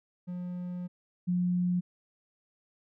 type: tone pair in turn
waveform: triangle / sine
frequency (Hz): 178.5 / 178.5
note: F3 / F3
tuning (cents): +38 / +38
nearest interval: unison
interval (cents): 0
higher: neither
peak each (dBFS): -32 / -25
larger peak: second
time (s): 0.27-0.88 / 1.27-1.81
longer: first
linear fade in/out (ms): 20
effects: none